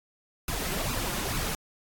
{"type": "noise with flanger", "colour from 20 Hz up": "pink", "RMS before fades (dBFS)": -31, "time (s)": [0.48, 1.55], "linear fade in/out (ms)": 2, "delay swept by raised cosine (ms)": [0.77, 5.77], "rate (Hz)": 2.3, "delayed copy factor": 0.75, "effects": ["AAC 64 kbps"]}